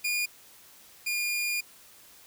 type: tone pair in turn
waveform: sawtooth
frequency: 2431 / 2422 Hz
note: D#7 / D#7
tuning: -41 / -47 cents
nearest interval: unison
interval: 6 cents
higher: first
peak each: -23 / -24 dBFS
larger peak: first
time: 0.04-0.26 / 1.06-1.61 s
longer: second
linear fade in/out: 10 ms
effects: white hiss -54 dBFS RMS until 2.26 s